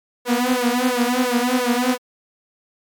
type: tone with flanger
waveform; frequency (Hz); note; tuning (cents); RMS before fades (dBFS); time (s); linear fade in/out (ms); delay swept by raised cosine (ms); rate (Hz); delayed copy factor
sawtooth; 246.9; B3; 0; -19; 0.25-1.98; 50; 1.8 to 7.1; 2.9; +0.95
effects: MP3 96 kbps